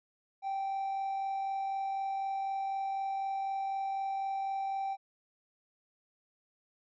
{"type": "tone with amplitude modulation", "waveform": "triangle", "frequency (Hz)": 780, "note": "G5", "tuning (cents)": -9, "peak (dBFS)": -28, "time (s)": [0.42, 4.97], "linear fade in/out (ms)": 50, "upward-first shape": "sine", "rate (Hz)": 44, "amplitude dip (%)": 30, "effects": ["tanh soft clip ceiling -26 dBFS", "resampled to 16000 Hz"]}